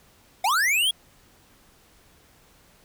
square linear sweep, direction up, 696 to 3362 Hz, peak -20 dBFS, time 0.44-0.91 s, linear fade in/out 5 ms, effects pink hiss -57 dBFS RMS until 2.84 s

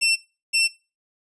20% pulse tone pair in turn, 2695 / 2695 Hz, E7 / E7, +38 / +38 cents, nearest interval unison, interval 0 cents, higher neither, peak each -13 dBFS, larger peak neither, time 0.01-0.16 / 0.53-0.68 s, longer neither, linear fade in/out 20 ms, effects noise-tail reverb RT60 0.3 s tail -19 dB re dry + resampled to 24000 Hz

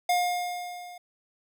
square tone with level ramp, 712 Hz, F5, 33 cents sharp, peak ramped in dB -21 to -43 dBFS, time 0.09-0.98 s, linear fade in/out 5 ms, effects none

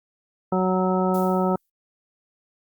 harmonic tone, 185.6 Hz, F#3, 6 cents sharp, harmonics 1 / 2 / 3 / 4 / 5 / 7, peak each -22 / -25 / -27 / -28 / -29 / -30 dBFS, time 0.52-1.56 s, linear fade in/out 5 ms
violet noise with exponential decay, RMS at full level -36 dBFS, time 1.14-1.7 s, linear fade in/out 5 ms, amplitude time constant 120 ms
effects Opus 48 kbps

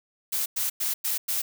blue noise bursts, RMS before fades -27 dBFS, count 5, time 0.32-1.42 s, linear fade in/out 10 ms, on 140 ms, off 100 ms, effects none

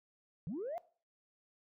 sine linear sweep, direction up, 138.2 to 722 Hz, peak -36 dBFS, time 0.47-0.78 s, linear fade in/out 0 ms, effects noise-tail reverb RT60 0.4 s tail -20 dB re dry + tanh soft clip ceiling -34 dBFS

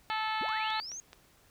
harmonic tone, 436.1 Hz, A4, 15 cents flat, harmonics 2 / 3 / 4 / 5 / 6 / 7 / 8 / 9 / 10, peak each -33 / -37 / -39 / -41 / -43 / -44 / -45 / -46 / -47 dBFS, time 0.1-0.8 s, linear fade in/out 0 ms
sine linear sweep, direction up, 174.2 to 6645 Hz, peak -39 dBFS, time 0.41-1 s, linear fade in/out 0 ms
click train, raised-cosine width 0.2 ms, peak -30 dBFS, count 4, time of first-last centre 0.49-1.131 s, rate 4.68 Hz
effects pink hiss -63 dBFS RMS until 1.5 s

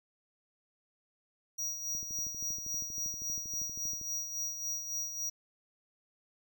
square tone with tremolo, 5760 Hz, F#8, 47 cents flat, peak -33 dBFS, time 1.58-5.3 s, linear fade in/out 10 ms, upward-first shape sine, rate 3.6 Hz, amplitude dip 55%
click train, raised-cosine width 3 ms, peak -40 dBFS, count 27, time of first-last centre 1.95-4.013 s, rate 12.6 Hz
effects none

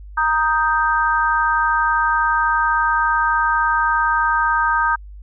sine chord, Eb major, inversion second, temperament equal, 932.3 / 1244.5 / 1568 Hz, Bb5 / Eb6 / G6, 0 / 0 / 0 cents, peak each -19 dBFS, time 0.17-4.96 s, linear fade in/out 10 ms, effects added 50 Hz sine -34 dBFS peak until 5.22 s

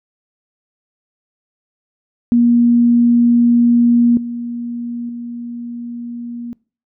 sine tone with level steps, 237.9 Hz, A#3, 35 cents sharp, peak -8 / -21 / -24 dBFS, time 2.32-6.53 s, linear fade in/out 0 ms, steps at 4.17 / 5.09 s, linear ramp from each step 2 ms, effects noise-tail reverb RT60 0.4 s tail -24 dB re dry

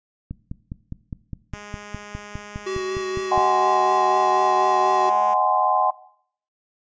click train, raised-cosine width 5 ms, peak -18 dBFS, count 16, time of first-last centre 0.31-3.377 s, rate 4.89 Hz
5% pulse tone with pitch glide, 206.9 to 209.4 Hz, G#3 to G#3, -6 to +15 cents, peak -26 dBFS, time 1.53-5.34 s, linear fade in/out 5 ms, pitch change +21 cents, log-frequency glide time 4.12-4.37 s
square tone with vibrato, 377.8 Hz, F#4, 36 cents sharp, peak -25 dBFS, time 2.66-5.1 s, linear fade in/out 10 ms, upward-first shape sine, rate 4.1 Hz, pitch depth 16 cents each way
sine chord, Ab dominant seventh, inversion second, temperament just, 623 / 747.5 / 830.6 / 1038.3 Hz, Eb5 / Gb5 / Ab5 / C6, +2 / +17 / 0 / -14 cents, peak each -26 / -20 / -22 / -21 dBFS, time 3.31-5.91 s, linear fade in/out 10 ms
effects noise-tail reverb RT60 0.6 s tail -19 dB re dry + resampled to 16000 Hz

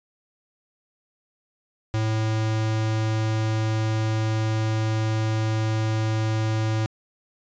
square tone, 109.8 Hz, A2, 3 cents flat, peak -22 dBFS, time 1.94-6.86 s, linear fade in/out 0 ms, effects resampled to 16000 Hz

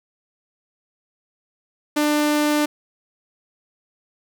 sawtooth tone, 297.9 Hz, D4, 25 cents sharp, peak -13 dBFS, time 1.96-2.66 s, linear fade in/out 10 ms, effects 9-bit

